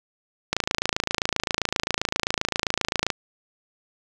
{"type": "click train", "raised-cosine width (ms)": 0.2, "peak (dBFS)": -4, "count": 72, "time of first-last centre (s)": [0.53, 3.102], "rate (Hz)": 27.6, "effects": []}